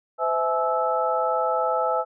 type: tone cluster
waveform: sine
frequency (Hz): 511 / 654 / 850 / 1311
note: C5 / E5 / G#5 / E6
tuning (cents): -41 / -14 / +40 / -10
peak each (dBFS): -26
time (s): 0.18-2.05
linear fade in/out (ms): 50
effects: none